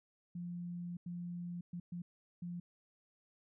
sine tone bursts at uneven times, 174.61 Hz, F3, in tune, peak -40 dBFS, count 5, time 0.35-0.97 / 1.06-1.61 / 1.73-1.8 / 1.92-2.02 / 2.42-2.6 s, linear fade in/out 5 ms, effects none

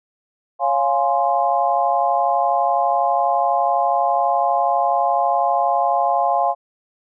sine chord, Db major seventh, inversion none, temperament equal, 554.4 / 698.5 / 830.6 / 1046.5 Hz, Db5 / F5 / Ab5 / C6, 0 / 0 / 0 / 0 cents, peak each -24 / -18 / -20 / -23 dBFS, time 0.59-6.55 s, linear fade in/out 50 ms, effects none

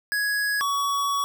square tone pair in turn, 1669 / 1126.2 Hz, G#6 / C#6, +8 / +27 cents, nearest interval perfect fifth, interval 681 cents, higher first, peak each -23 dBFS, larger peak neither, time 0.12-0.61 / 0.61-1.24 s, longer second, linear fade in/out 0 ms, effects none

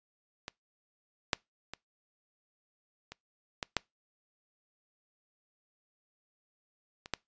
clicks, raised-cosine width 0.2 ms, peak -21 / -8 / -22 / -26 / -16 / -9 / -27 / -13 dBFS, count 8, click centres 0.481 / 1.332 / 1.736 / 3.12 / 3.628 / 3.767 / 7.059 / 7.137 s, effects noise-tail reverb RT60 0.2 s tail -25 dB re dry + resampled to 16000 Hz

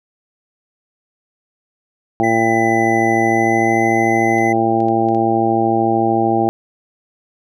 harmonic tone, 113.3 Hz, A#2, 49 cents flat, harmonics 1 / 2 / 3 / 4 / 5 / 6 / 7, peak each -25 / -21 / -17 / -25 / -27 / -21 / -17 dBFS, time 2.2-6.49 s, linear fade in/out 0 ms
triangle tone with pitch glide, 2000 to 2027 Hz, B6 to B6, +21 to +45 cents, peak -18 dBFS, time 2.23-4.53 s, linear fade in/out 10 ms, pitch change +24 cents, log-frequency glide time 3.25-3.8 s
clicks, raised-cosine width 0.2 ms, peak -24 dBFS, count 5, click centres 4.384 / 4.804 / 4.885 / 5.087 / 5.148 s
effects none

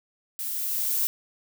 violet noise with level ramp, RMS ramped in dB -32 to -24 dBFS, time 0.39-1.07 s, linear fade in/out 0 ms, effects none

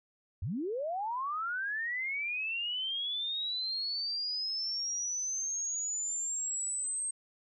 sine linear sweep, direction up, 69.9 to 8420 Hz, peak -32 dBFS, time 0.42-7.11 s, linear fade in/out 5 ms, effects none

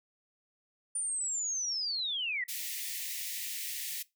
sine linear sweep, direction down, 9340 to 1878 Hz, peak -31 dBFS, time 0.95-2.44 s, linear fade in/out 5 ms
white high-pass noise, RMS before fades -38 dBFS, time 2.48-4.03 s, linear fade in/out 10 ms, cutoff 1800 Hz, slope 96 dB/octave
effects noise-tail reverb RT60 0.2 s tail -20 dB re dry

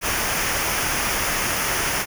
pink noise with comb filter, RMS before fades -23 dBFS, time 0.01-2.06 s, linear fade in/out 50 ms, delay 0.25 ms, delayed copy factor -0.6, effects none

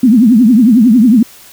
sine tone with vibrato, 233.1 Hz, A#3, in tune, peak -3 dBFS, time 0.03-1.23 s, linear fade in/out 5 ms, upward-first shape triangle, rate 11 Hz, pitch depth 260 cents each way, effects white hiss -38 dBFS RMS until 1.52 s

